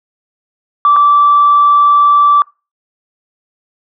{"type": "tone with dropouts", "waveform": "sine", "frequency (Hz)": 1163, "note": "D6", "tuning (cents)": -17, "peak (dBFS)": -4, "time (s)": [0.85, 2.42], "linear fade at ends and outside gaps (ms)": 1, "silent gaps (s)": [0.962, 0.965], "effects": ["noise-tail reverb RT60 0.3 s tail -26 dB re dry", "tanh soft clip ceiling 0 dBFS"]}